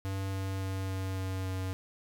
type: tone with pitch steps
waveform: square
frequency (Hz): 96.7 / 96.14 / 95.59 / 95.04 / 94.49 / 93.95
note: G2 / G2 / G2 / F#2 / F#2 / F#2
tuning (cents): -23 / -33 / -43 / +47 / +37 / +27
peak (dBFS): -33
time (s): 0.05-1.73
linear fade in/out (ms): 0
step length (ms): 280
effects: none